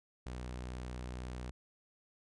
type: tone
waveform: sawtooth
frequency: 62 Hz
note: B1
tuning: 7 cents sharp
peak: -37 dBFS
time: 0.26-1.51 s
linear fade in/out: 5 ms
effects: resampled to 22050 Hz